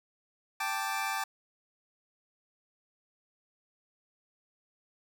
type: chord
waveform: 25% pulse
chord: G suspended second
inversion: none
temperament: equal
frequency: 784 / 880 / 1174.7 Hz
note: G5 / A5 / D6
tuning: 0 / 0 / 0 cents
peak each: -32 dBFS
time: 0.6-1.24 s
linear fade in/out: 5 ms
effects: none